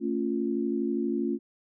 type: chord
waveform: sine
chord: A augmented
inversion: none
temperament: equal with one note detuned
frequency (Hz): 224.6 / 277.2 / 349.2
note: A3 / C#4 / E#4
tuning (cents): +36 / 0 / 0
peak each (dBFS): -30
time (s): 0-1.39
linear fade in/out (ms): 50
effects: none